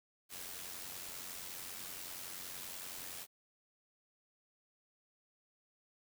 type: noise with amplitude modulation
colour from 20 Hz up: white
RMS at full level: -44 dBFS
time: 0.29-3.27 s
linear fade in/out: 50 ms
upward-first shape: sine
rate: 90.6 Hz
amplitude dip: 50%
effects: none

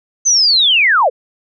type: linear sweep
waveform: sine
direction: down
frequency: 6272 to 435.9 Hz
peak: -8 dBFS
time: 0.25-1.1 s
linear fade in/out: 20 ms
effects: none

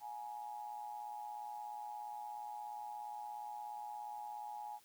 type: tone with amplitude modulation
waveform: sine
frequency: 837 Hz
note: G#5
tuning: 13 cents sharp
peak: -40 dBFS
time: 0-4.8 s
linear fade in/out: 50 ms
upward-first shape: sine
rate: 117 Hz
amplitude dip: 70%
effects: white hiss -67 dBFS RMS until 4.84 s

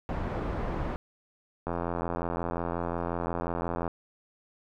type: low-pass noise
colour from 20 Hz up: pink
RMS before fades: -32 dBFS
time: 0.09-0.96 s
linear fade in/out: 0 ms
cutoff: 1100 Hz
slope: 12 dB/octave
type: click train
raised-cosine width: 1 ms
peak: -17 dBFS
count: 190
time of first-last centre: 1.67-3.878 s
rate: 85.6 Hz
effects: none

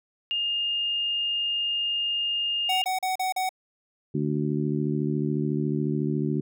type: tone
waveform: sine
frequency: 2826 Hz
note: F7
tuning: 20 cents sharp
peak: -24 dBFS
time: 0.31-2.84 s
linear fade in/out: 0 ms
type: tone bursts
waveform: square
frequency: 749 Hz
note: F#5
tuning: 21 cents sharp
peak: -25 dBFS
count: 5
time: 2.69-3.492 s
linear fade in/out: 5 ms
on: 130 ms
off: 38 ms
type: harmonic tone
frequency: 74 Hz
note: D2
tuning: 14 cents sharp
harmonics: 2 / 3 / 4 / 5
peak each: -27 / -29 / -30 / -31 dBFS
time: 4.14-6.41 s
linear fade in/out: 10 ms
effects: none

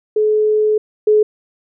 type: tone pair in turn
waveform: sine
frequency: 427.7 / 425.6 Hz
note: A4 / G#4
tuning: -49 / +42 cents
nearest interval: unison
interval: 9 cents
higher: first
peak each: -11 / -8 dBFS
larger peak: second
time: 0.16-0.78 / 1.07-1.23 s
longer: first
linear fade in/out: 5 ms
effects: none

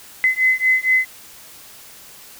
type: beating tone pair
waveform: sine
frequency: 2035 / 2039.3 Hz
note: C7 / C7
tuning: -49 / -45 cents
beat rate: 4.3 Hz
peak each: -17 / -17 dBFS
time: 0.24-1.05 s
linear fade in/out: 0 ms
effects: white hiss -42 dBFS RMS until 2.39 s

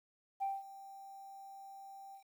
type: tone with ADSR envelope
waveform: sine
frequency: 784 Hz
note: G5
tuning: in tune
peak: -31 dBFS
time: 0.4-2.24 s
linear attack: 26 ms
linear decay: 200 ms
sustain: -18 dB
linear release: 95 ms
effects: tanh soft clip ceiling -30 dBFS + 11-bit

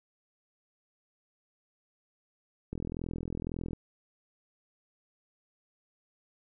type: click train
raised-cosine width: 3 ms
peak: -23 dBFS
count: 43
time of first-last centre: 2.73-3.732 s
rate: 41.9 Hz
effects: none

